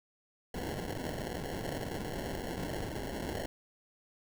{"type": "noise with sample-and-hold", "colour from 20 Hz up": "blue", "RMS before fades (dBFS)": -38, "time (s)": [0.54, 3.46], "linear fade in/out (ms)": 5, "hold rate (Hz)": 1225, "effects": []}